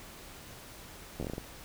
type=slowing click train; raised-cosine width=2 ms; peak=-23 dBFS; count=8; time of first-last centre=1.2-1.381 s; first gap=12 ms; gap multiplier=1.25; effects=pink hiss -49 dBFS RMS until 1.64 s